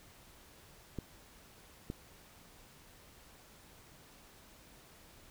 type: clicks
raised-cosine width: 3 ms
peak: -25 dBFS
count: 2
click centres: 0.987 / 1.901 s
effects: pink hiss -59 dBFS RMS until 5.3 s